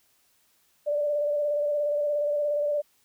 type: tone with vibrato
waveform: sine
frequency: 587.3 Hz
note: D5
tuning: in tune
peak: -23 dBFS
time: 0.86-2.82 s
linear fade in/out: 20 ms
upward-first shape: square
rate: 17 Hz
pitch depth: 23 cents each way
effects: white hiss -66 dBFS RMS until 3.04 s